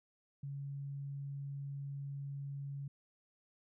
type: tone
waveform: sine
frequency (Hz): 140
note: C#3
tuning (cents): +18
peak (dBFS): -40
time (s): 0.43-2.88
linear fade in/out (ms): 5
effects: none